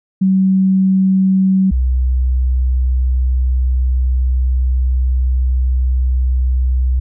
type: tone pair in turn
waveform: sine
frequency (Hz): 190 / 63.4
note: F#3 / B1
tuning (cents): +46 / +46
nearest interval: octave + perfect fifth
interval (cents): 1900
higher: first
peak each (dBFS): -9 / -11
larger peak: first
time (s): 0.21-1.71 / 1.71-7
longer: second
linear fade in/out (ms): 10
effects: none